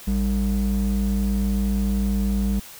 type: ring-modulated tone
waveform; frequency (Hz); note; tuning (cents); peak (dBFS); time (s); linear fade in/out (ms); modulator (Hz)
triangle; 126.7; B2; +45; -14; 0.07-2.6; 10; 71.4
effects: white hiss -42 dBFS RMS until 2.79 s